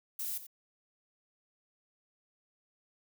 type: noise with echo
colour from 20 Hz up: violet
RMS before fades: -37 dBFS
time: 0.19-0.38 s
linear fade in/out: 5 ms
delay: 88 ms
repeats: 1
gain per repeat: -12 dB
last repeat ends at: 0.468 s
effects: none